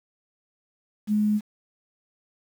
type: tone with quantisation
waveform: sine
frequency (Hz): 210.7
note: G#3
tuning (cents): +25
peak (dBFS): -19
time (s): 1.07-1.41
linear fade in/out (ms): 50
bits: 8
effects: none